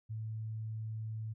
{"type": "tone", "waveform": "sine", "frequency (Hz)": 110, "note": "A2", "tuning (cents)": 0, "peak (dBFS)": -37, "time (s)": [0.09, 1.34], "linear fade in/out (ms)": 20, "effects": []}